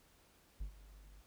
triangle tone with ADSR envelope, 49.28 Hz, G1, 10 cents sharp, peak -35 dBFS, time 0.6-1.22 s, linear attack 13 ms, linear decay 94 ms, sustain -18 dB, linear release 21 ms, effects pink hiss -68 dBFS RMS until 1.26 s

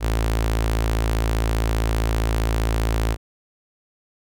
sawtooth tone with notch filter, 55.2 Hz, A1, 6 cents sharp, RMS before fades -21 dBFS, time 0-3.17 s, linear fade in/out 50 ms, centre 180 Hz, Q 1.7, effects none

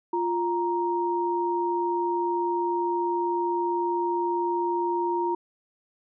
sine tone pair together, 349.2 / 935.5 Hz, F4 / A#5, 0 / +6 cents, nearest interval octave + perfect fourth, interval 1706 cents, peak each -26 dBFS, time 0.13-5.35 s, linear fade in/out 5 ms, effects none

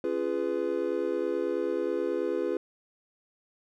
triangle chord, C# dominant seventh, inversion none, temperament just, 277.2 / 346.5 / 415.8 / 498.9 Hz, C#4 / E#4 / G#4 / B4, 0 / -14 / +2 / +17 cents, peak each -35 / -29 / -30 / -30 dBFS, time 0.04-2.57 s, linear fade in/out 2 ms, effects none

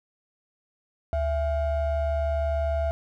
triangle ring-modulated tone, 370.3 Hz, F#4, 1 cent sharp, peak -18 dBFS, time 1.13-2.91 s, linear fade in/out 0 ms, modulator 297 Hz, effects none

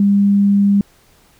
sine tone, 200.7 Hz, G3, 41 cents sharp, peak -9 dBFS, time 0-0.81 s, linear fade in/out 2 ms, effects pink hiss -52 dBFS RMS until 1.39 s

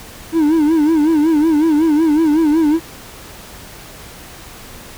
triangle tone with vibrato, 311.1 Hz, D#4, in tune, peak -8 dBFS, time 0.32-2.8 s, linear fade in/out 50 ms, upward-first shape sine, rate 5.4 Hz, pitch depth 110 cents each way, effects pink hiss -36 dBFS RMS until 4.97 s

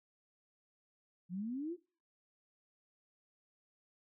sine exponential sweep, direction up, 169.6 to 370 Hz, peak -37 dBFS, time 1.29-1.77 s, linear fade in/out 50 ms, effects noise-tail reverb RT60 0.4 s tail -23 dB re dry

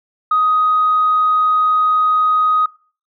sine tone, 1252 Hz, D#6, 10 cents sharp, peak -10 dBFS, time 0.31-2.66 s, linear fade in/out 5 ms, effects noise-tail reverb RT60 0.4 s tail -22 dB re dry + tanh soft clip ceiling -6 dBFS

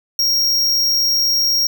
square tone, 5588 Hz, F8, in tune, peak -14 dBFS, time 0.19-1.67 s, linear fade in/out 2 ms, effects none

